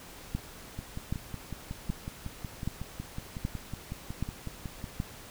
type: two click trains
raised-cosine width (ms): 5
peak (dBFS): -18 / -24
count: 7 / 23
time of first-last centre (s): 0.35-5.001 / 0.79-4.842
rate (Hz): 1.29 / 5.43
effects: pink hiss -48 dBFS RMS until 5.3 s